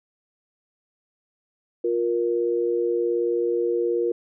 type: tone pair together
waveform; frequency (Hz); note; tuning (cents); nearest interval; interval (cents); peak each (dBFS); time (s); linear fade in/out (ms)
sine; 352.6 / 471.4; F4 / A#4; +17 / +19; perfect fourth; 502; -23; 1.84-4.12; 5
effects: none

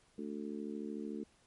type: harmonic tone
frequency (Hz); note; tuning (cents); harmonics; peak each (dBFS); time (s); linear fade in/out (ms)
73.42; D2; 0; 3 / 4 / 5 / 6; -42 / -44 / -46 / -48; 0.18-1.24; 5
effects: pink hiss -69 dBFS RMS until 1.46 s + MP3 48 kbps

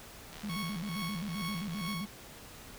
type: click train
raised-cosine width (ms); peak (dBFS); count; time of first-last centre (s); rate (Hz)
0.2; -30; 124; 0.33-1.929; 76.9
type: tone with vibrato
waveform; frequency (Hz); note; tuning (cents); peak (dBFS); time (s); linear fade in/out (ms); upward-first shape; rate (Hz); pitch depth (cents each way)
sine; 185.9; F#3; +8; -35; 0.43-2.06; 10; square; 7.6; 190
type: tone with tremolo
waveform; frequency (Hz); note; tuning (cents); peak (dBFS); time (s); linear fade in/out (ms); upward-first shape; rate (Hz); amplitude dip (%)
15% pulse; 1105; C#6; -6; -30; 0.49-2.05; 5; triangle; 2.3; 95
effects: pink hiss -50 dBFS RMS until 2.78 s

